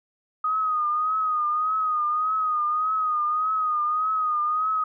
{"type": "tone with vibrato", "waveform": "sine", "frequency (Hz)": 1244.5, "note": "D#6", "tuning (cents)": 0, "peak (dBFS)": -21, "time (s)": [0.44, 4.84], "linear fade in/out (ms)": 5, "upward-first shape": "triangle", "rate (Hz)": 1.7, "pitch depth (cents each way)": 66, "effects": []}